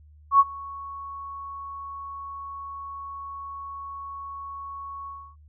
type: tone with ADSR envelope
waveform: sine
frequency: 1108.7 Hz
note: C#6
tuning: in tune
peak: -10 dBFS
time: 0.31-5.36 s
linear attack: 86 ms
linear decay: 38 ms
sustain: -24 dB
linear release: 290 ms
effects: added 75 Hz sine -49 dBFS peak until 5.48 s